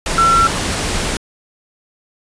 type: tone in noise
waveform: sine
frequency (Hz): 1351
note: E6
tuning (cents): +42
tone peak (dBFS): -9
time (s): 0.18-0.47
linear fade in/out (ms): 2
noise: pink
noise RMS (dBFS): -19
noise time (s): 0.06-1.17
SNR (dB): +7
effects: resampled to 22050 Hz